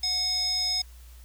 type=tone with band-pass filter; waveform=square; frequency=731 Hz; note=F#5; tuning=21 cents flat; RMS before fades=-27 dBFS; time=0.03-0.82 s; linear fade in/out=5 ms; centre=5200 Hz; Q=7.3; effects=added 60 Hz sine -45 dBFS peak until 1.24 s + white hiss -57 dBFS RMS until 1.24 s